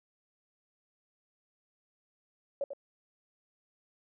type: tone with echo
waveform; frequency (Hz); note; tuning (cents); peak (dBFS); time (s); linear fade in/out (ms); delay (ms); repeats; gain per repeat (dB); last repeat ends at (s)
sine; 560; C#5; +18; -29; 2.61-2.64; 2; 94; 1; -8; 2.734
effects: none